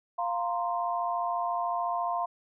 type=chord; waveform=sine; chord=F suspended fourth; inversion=none; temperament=equal; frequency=698.5 / 932.3 / 1046.5 Hz; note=F5 / Bb5 / C6; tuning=0 / 0 / 0 cents; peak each=-30 / -34 / -32 dBFS; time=0.18-2.26 s; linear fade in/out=10 ms; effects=none